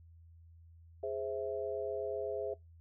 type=chord; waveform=sine; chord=Ab augmented; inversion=none; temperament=equal; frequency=415.3 / 523.3 / 659.3 Hz; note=Ab4 / C5 / E5; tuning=0 / 0 / 0 cents; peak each=-38 / -40 / -39 dBFS; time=1.03-2.54 s; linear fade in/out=5 ms; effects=noise-tail reverb RT60 0.2 s tail -23 dB re dry + added 83 Hz sine -55 dBFS peak until 2.8 s